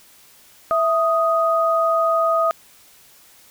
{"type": "tone pair together", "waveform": "sine", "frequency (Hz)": [659.3, 1246.5], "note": ["E5", "D#6"], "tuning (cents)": [0, 3], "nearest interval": "major seventh", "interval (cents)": 1103, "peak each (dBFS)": -18, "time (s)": [0.71, 2.51], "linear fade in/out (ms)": 0, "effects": ["white hiss -50 dBFS RMS until 3.5 s"]}